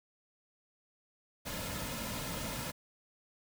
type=noise with comb filter; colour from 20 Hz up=pink; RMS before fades=-39 dBFS; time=1.45-2.72 s; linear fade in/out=20 ms; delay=2.6 ms; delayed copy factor=-0.55; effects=none